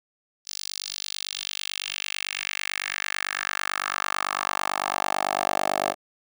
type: tone with high-pass filter sweep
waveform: 10% pulse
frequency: 49 Hz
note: G1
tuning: in tune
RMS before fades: -29 dBFS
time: 0.45-5.95 s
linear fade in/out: 50 ms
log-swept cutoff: 5100 to 590 Hz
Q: 2.4
effects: none